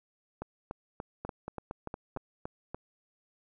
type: two click trains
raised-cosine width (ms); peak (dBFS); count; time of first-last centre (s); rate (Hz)
1; -23 / -23; 5 / 9; 1.25-2.172 / 0.42-2.746; 4.34 / 3.44
effects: none